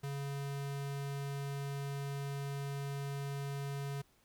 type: tone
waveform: square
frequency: 140 Hz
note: C#3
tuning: 18 cents sharp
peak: -38 dBFS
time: 0.03-4.02 s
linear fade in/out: 10 ms
effects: pink hiss -70 dBFS RMS until 4.24 s